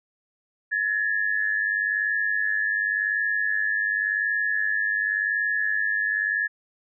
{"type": "tone pair together", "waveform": "sine", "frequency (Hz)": [1701, 1801.9], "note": ["G#6", "A6"], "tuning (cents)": [41, 41], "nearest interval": "minor second", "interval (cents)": 100, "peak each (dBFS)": [-23, -27], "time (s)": [0.71, 6.48], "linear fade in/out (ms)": 20, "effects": []}